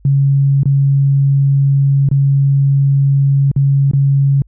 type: tone with dropouts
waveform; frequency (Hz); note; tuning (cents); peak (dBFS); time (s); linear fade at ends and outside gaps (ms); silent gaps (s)
sine; 138.59; C#3; 0; -8; 0.05-4.42; 2; 0.633-0.656 / 2.089-2.113 / 3.515-3.562 / 3.913-3.934
effects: added 50 Hz sine -43 dBFS peak until 4.47 s